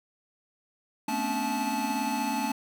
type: tone cluster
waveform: square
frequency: 219.5 / 249.5 / 267.7 / 284.6 / 867 Hz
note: A3 / B3 / C4 / C#4 / A5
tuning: -4 / +18 / +40 / +46 / -26 cents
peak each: -35 / -36 / -38 / -36 / -31 dBFS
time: 1.08-2.52 s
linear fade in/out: 5 ms
effects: none